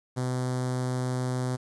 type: tone with notch filter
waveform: sawtooth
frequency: 126.8 Hz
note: B2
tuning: 46 cents sharp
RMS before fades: -29 dBFS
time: 0.16-1.57 s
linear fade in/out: 20 ms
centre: 2600 Hz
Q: 0.87
effects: resampled to 24000 Hz + 10-bit